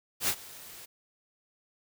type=noise with ADSR envelope; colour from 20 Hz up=white; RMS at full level=-26 dBFS; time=0.2-0.86 s; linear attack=84 ms; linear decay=65 ms; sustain=-21 dB; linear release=14 ms; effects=none